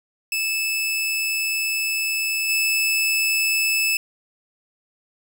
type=tone with level steps; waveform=sawtooth; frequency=2619 Hz; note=E7; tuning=12 cents flat; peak=-18 / -15 dBFS; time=0.32-3.97 s; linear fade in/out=2 ms; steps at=2.48 s; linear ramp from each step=20 ms; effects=none